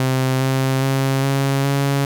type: tone with pitch steps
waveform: sawtooth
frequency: 130.81 / 132.87 / 134.95 / 137.08 / 139.23 Hz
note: C3 / C3 / C#3 / C#3 / C#3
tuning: 0 / +27 / -46 / -19 / +8 cents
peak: -12 dBFS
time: 0-2.05 s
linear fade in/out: 2 ms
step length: 410 ms
effects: none